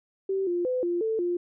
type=tone with pitch steps; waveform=sine; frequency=386.3 / 350 / 506 / 348 / 443.3 / 351.1 Hz; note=G4 / F4 / B4 / F4 / A4 / F4; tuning=-25 / +4 / +42 / -6 / +13 / +9 cents; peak=-24 dBFS; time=0.29-1.37 s; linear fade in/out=5 ms; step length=180 ms; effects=none